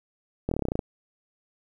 slowing click train, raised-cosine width 2 ms, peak -13 dBFS, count 11, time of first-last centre 0.49-0.792 s, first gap 24 ms, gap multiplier 1.05, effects 9-bit

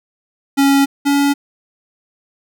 square tone pair in turn, 277.2 / 282.7 Hz, C#4 / C#4, 0 / +34 cents, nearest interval unison, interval 34 cents, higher second, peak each -10 / -12 dBFS, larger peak first, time 0.57-0.86 / 1.05-1.34 s, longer neither, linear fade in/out 20 ms, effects none

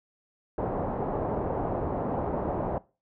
white low-pass noise, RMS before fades -30 dBFS, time 0.58-2.78 s, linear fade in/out 2 ms, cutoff 800 Hz, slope 24 dB/octave, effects noise-tail reverb RT60 0.3 s tail -20 dB re dry

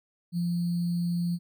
sine tone with sample-and-hold, 173.2 Hz, F3, 14 cents flat, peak -25 dBFS, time 0.32-1.39 s, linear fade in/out 50 ms, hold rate 4410 Hz, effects none

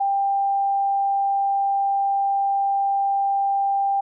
sine tone, 792 Hz, G5, 18 cents sharp, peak -18 dBFS, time 0-4.01 s, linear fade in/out 10 ms, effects none

